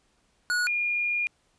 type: tone pair in turn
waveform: square / sine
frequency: 1458 / 2422 Hz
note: F#6 / D#7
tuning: -26 / -47 cents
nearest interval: major sixth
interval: 879 cents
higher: second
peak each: -24 dBFS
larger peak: neither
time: 0.5-0.67 / 0.67-1.27 s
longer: second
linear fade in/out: 0 ms
effects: pink hiss -68 dBFS RMS until 1.58 s + resampled to 22050 Hz